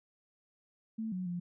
sine tone with pitch steps, 221.8 / 183.6 / 175.6 Hz, A3 / F#3 / F3, +14 / -13 / +10 cents, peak -34 dBFS, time 0.98-1.4 s, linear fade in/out 10 ms, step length 140 ms, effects none

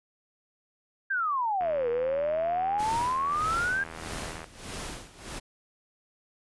sine exponential two-way sweep, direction down then up, 1625 to 468.2 to 1625 Hz, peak -25 dBFS, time 1.1-3.84 s, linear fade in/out 10 ms, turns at 1.89 s
click train, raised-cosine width 0.5 ms, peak -25 dBFS, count 231, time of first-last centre 1.61-4.443 s, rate 81.2 Hz
pink noise with tremolo, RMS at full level -36 dBFS, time 2.78-5.4 s, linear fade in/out 20 ms, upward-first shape sine, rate 1.6 Hz, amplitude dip 85%
effects resampled to 24000 Hz

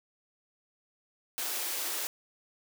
white high-pass noise, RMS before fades -34 dBFS, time 1.38-2.07 s, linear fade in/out 0 ms, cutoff 290 Hz, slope 48 dB/octave, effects none

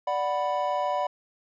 triangle chord, B minor, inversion first, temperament equal, 587.3 / 740 / 987.8 Hz, D5 / F#5 / B5, 0 / 0 / 0 cents, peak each -27 dBFS, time 0.07-1.07 s, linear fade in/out 5 ms, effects resampled to 16000 Hz

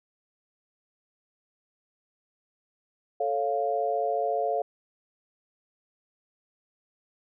sine chord, A augmented, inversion none, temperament equal, 440 / 554.4 / 698.5 Hz, A4 / C#5 / E#5, 0 / 0 / 0 cents, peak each -30 / -30 / -27 dBFS, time 3.2-4.62 s, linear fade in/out 5 ms, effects none

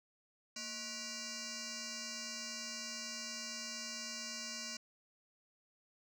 sine tone with frequency modulation, 232.2 Hz, A#3, 7 cents flat, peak -39 dBFS, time 0.56-4.77 s, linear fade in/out 5 ms, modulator 856 Hz, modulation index 7.6, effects tanh soft clip ceiling -40 dBFS

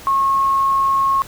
sine tone, 1088 Hz, C#6, 33 cents flat, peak -13 dBFS, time 0.07-1.22 s, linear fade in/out 0 ms, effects pink hiss -38 dBFS RMS until 1.27 s

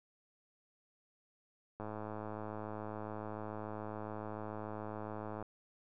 click train, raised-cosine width 1 ms, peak -29 dBFS, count 389, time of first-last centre 1.8-5.426 s, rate 107 Hz, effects none

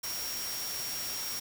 sine tone in noise, 5588 Hz, F8, in tune, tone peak -37 dBFS, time 0.03-1.4 s, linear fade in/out 10 ms, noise white, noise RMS -38 dBFS, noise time 0.03-1.4 s, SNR -2 dB, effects none

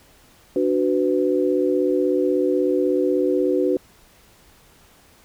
sine chord, B minor, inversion first, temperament equal with one note detuned, 293.7 / 370 / 499.9 Hz, D4 / F#4 / B4, 0 / 0 / +21 cents, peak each -22 / -20 / -22 dBFS, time 0.56-3.77 s, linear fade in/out 2 ms, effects pink hiss -53 dBFS RMS until 5.24 s

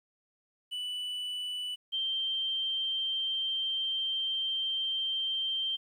triangle / sine tone pair in turn, 2973 / 3143 Hz, F#7 / G7, +8 / +4 cents, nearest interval minor second, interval 96 cents, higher second, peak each -32 / -29 dBFS, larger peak second, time 0.71-1.76 / 1.92-5.77 s, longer second, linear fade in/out 20 ms, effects 11-bit

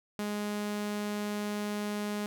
sawtooth tone, 207.7 Hz, G#3, in tune, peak -28 dBFS, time 0.19-2.26 s, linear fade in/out 0 ms, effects none

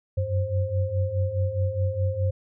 sine tone cluster, 92.2 / 97 / 528 Hz, F#2 / G2 / C5, -6 / -18 / +16 cents, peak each -27 / -25 / -30 dBFS, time 0.17-2.31 s, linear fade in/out 10 ms, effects none

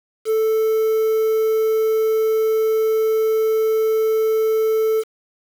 triangle tone with quantisation, 440 Hz, A4, in tune, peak -13 dBFS, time 0.25-5.04 s, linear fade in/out 50 ms, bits 6, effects none

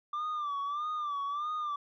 sine tone with vibrato, 1177 Hz, D6, 3 cents sharp, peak -29 dBFS, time 0.13-1.76 s, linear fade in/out 5 ms, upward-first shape sine, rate 1.6 Hz, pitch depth 85 cents each way, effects tanh soft clip ceiling -31 dBFS

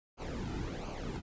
brown noise with flanger, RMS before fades -39 dBFS, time 0.17-1.22 s, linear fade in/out 50 ms, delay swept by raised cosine 0.54 to 1.84 ms, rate 1.4 Hz, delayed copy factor -0.7, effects resampled to 16000 Hz

